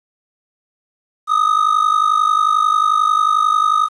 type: ring-modulated tone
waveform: triangle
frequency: 1244.5 Hz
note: D#6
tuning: in tune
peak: -7 dBFS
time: 1.27-3.89 s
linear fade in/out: 50 ms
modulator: 25.6 Hz
effects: resampled to 24000 Hz + 8-bit